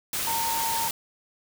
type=tone in noise; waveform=sine; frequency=914 Hz; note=A#5; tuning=34 cents flat; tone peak=-27 dBFS; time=0.27-0.88 s; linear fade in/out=2 ms; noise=white; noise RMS=-29 dBFS; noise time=0.13-0.91 s; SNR=-1 dB; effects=none